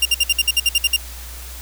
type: tone bursts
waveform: sawtooth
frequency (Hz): 2794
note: F7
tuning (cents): 0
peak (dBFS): -9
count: 11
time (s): 0.02-0.964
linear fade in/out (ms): 5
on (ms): 34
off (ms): 57
effects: added 60 Hz sine -33 dBFS peak until 1.61 s + white hiss -37 dBFS RMS until 1.61 s